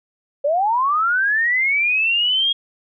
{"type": "linear sweep", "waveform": "sine", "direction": "up", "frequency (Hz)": [547, 3288], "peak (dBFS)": -15, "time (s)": [0.44, 2.53], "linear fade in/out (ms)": 10, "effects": []}